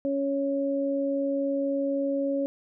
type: tone pair together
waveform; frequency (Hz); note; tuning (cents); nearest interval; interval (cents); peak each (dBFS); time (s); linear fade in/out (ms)
sine; 278.1 / 554.4; C#4 / C#5; +6 / 0; octave; 1194; -27; 0.05-2.46; 0
effects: none